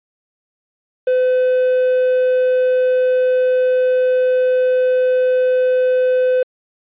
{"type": "tone with quantisation", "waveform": "triangle", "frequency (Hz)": 508, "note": "B4", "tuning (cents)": 49, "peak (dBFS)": -10, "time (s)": [1.07, 6.43], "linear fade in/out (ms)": 5, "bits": 6, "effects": ["resampled to 8000 Hz"]}